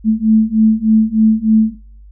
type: beating tone pair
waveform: sine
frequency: 217.5 / 220.8 Hz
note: A3 / A3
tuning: -20 / +6 cents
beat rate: 3.3 Hz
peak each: -12 dBFS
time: 0.04-1.75 s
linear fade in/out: 50 ms
effects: noise-tail reverb RT60 0.6 s tail -26 dB re dry + added 50 Hz sine -36 dBFS peak until 2.11 s